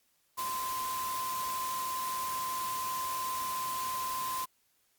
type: tone in noise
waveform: sine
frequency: 1034 Hz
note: C6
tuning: 21 cents flat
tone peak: -33 dBFS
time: 0.37-4.46 s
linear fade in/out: 20 ms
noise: white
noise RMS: -40 dBFS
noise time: 0.37-4.46 s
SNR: +4 dB
effects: white hiss -72 dBFS RMS until 4.98 s + Opus 48 kbps

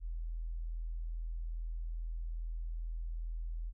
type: tone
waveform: sine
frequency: 41.2 Hz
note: E1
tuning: in tune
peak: -36 dBFS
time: 0-3.73 s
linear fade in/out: 50 ms
effects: none

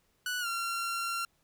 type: tone with pitch glide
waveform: sawtooth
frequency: 1479 to 1372 Hz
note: F#6 to F6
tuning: -1 to -31 cents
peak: -28 dBFS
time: 0.26-1.25 s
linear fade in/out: 2 ms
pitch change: -130 cents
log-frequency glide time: 0.4-0.47 s
effects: pink hiss -72 dBFS RMS until 1.43 s

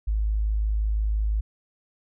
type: tone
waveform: sine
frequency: 52.9 Hz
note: G#1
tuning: 33 cents sharp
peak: -21 dBFS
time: 0.07-1.41 s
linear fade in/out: 10 ms
effects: none

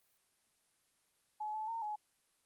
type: tone with pitch steps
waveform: sine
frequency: 851 / 866 / 913 / 845 Hz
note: G#5 / A5 / A#5 / G#5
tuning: +42 / -28 / -36 / +30 cents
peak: -37 dBFS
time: 1.4-1.96 s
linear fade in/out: 10 ms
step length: 140 ms
effects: white hiss -75 dBFS RMS until 2.45 s + Opus 24 kbps

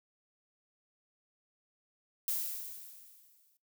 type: noise with exponential decay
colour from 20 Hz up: violet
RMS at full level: -32 dBFS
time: 2.28-3.57 s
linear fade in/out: 1 ms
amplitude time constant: 280 ms
effects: noise-tail reverb RT60 0.2 s tail -20 dB re dry

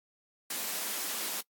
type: high-pass noise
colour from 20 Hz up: white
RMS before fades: -35 dBFS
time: 0.5-1.41 s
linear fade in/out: 5 ms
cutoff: 180 Hz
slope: 96 dB/octave
effects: noise-tail reverb RT60 0.1 s tail -23 dB re dry + AAC 64 kbps

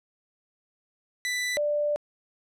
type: tone pair in turn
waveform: sawtooth / sine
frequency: 1985 / 590.1 Hz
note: B6 / D5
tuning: +8 / +8 cents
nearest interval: octave + major sixth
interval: 2100 cents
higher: first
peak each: -23 dBFS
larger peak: neither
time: 1.25-1.57 / 1.57-1.96 s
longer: second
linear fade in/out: 0 ms
effects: low-pass 10000 Hz 12 dB/octave

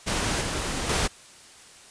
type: noise with level steps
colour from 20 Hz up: pink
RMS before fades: -26 / -29 / -24 dBFS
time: 0.06-1.08 s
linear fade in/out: 20 ms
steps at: 0.41 / 0.89 s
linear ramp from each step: 5 ms
effects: white hiss -49 dBFS RMS until 1.9 s + resampled to 22050 Hz

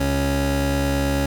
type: tone pair together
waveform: 25% pulse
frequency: 69.36 / 277.2 Hz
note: C#2 / C#4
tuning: +2 / 0 cents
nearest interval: 2 octaves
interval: 2398 cents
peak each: -18 dBFS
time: 0-1.26 s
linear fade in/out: 5 ms
effects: none

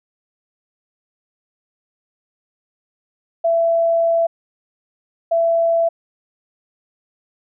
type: tone bursts at uneven times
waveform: sine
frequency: 668 Hz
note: E5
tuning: 23 cents sharp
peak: -13 dBFS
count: 2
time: 3.44-4.27 / 5.31-5.89 s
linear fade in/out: 10 ms
effects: none

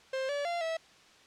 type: tone with pitch steps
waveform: 45% pulse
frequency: 528 / 574 / 690 / 651 Hz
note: C5 / D5 / F5 / E5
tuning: +16 / -40 / -21 / -22 cents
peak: -31 dBFS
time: 0.13-0.77 s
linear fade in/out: 5 ms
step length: 160 ms
effects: white hiss -58 dBFS RMS until 1.26 s + low-pass 5000 Hz 12 dB/octave

